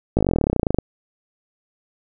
slowing click train, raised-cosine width 2 ms, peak -4 dBFS, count 23, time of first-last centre 0.17-0.786 s, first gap 18 ms, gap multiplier 1.04, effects none

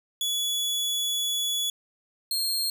sawtooth tone pair in turn, 3400 / 4231 Hz, G#7 / C8, +40 / +19 cents, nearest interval major third, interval 379 cents, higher second, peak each -22 dBFS, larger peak neither, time 0.21-1.7 / 2.31-2.7 s, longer first, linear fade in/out 2 ms, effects none

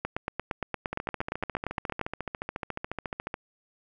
two click trains, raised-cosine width 0.5 ms, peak -17 / -14 dBFS, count 35 / 18, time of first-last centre 0.93-3.341 / 0.05-2.013 s, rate 14.1 / 8.66 Hz, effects none

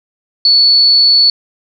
sine tone, 4435 Hz, C#8, in tune, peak -5 dBFS, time 0.45-1.3 s, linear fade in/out 2 ms, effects none

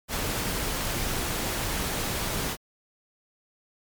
pink noise, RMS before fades -29 dBFS, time 0.08-2.57 s, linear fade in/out 50 ms, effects MP3 96 kbps

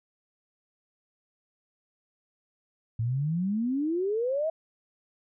sine exponential sweep, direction up, 109.2 to 659.3 Hz, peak -25 dBFS, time 2.99-4.5 s, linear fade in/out 5 ms, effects none

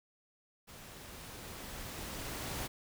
pink noise with level ramp, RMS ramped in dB -52 to -39 dBFS, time 0.67-2.68 s, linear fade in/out 20 ms, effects none

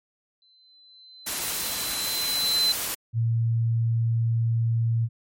sine tone with exponential growth, 4051 Hz, B7, 43 cents sharp, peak -18 dBFS, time 0.42-2.72 s, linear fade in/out 1 ms, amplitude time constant 500 ms
white noise, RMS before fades -29 dBFS, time 1.26-2.95 s, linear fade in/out 10 ms
sine tone, 115 Hz, A#2, 23 cents flat, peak -20 dBFS, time 3.13-5.09 s, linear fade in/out 50 ms
effects MP3 64 kbps

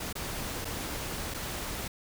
pink noise with dropouts, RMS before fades -36 dBFS, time 0-1.88 s, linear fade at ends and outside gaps 5 ms, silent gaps 0.128-0.153 / 0.647-0.652 / 1.34-1.344 s, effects none

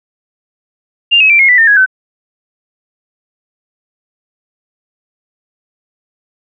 sine tone with pitch steps, 2796 / 2564 / 2351 / 2156 / 1977.1 / 1813 / 1662.5 / 1524.5 Hz, F7 / E7 / D7 / C#7 / B6 / A#6 / G#6 / G6, +1 / -49 / +1 / -49 / +1 / -49 / +1 / -49 cents, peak -4 dBFS, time 1.11-1.862 s, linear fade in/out 20 ms, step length 94 ms, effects none

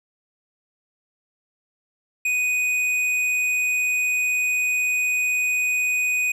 sine tone with hard clipping, 2489 Hz, D#7, in tune, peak -21 dBFS, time 2.25-6.32 s, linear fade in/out 5 ms, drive 8 dB, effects none

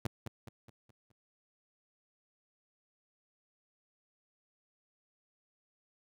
sawtooth tone with echo, 115.1 Hz, A#2, 22 cents flat, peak -27 dBFS, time 0.05-0.07 s, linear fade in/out 5 ms, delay 210 ms, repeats 5, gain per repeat -7 dB, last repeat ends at 1.12 s, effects none

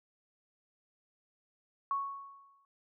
sine tone with exponential decay, 1108 Hz, C#6, 1 cent flat, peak -28 dBFS, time 1.91-2.65 s, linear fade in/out 1 ms, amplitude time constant 160 ms, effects none

